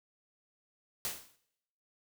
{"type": "noise with exponential decay", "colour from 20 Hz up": "white", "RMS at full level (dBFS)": -33, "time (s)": [1.05, 1.36], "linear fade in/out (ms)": 0, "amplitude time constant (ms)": 67, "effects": ["noise-tail reverb RT60 0.8 s tail -20 dB re dry"]}